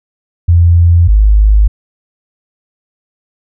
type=tone pair in turn; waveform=sine; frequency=85.6 / 51.98 Hz; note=F2 / G#1; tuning=-34 / +2 cents; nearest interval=major sixth; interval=864 cents; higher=first; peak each=-3 dBFS; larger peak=neither; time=0.48-1.08 / 1.08-1.68 s; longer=neither; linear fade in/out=10 ms; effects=none